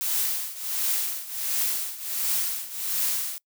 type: noise with tremolo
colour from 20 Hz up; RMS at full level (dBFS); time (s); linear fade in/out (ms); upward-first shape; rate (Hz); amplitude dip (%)
blue; -24; 0.01-3.38; 0; triangle; 1.4; 85
effects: noise-tail reverb RT60 0.1 s tail -24 dB re dry